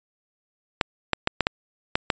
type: clicks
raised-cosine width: 0.3 ms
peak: -3 dBFS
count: 7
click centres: 0.812 / 1.133 / 1.274 / 1.407 / 1.469 / 1.955 / 2.102 s
effects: resampled to 16000 Hz